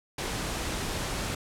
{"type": "noise", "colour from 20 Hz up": "pink", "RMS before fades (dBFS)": -32, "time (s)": [0.18, 1.35], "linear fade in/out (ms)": 5, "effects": ["low-pass 10000 Hz 12 dB/octave"]}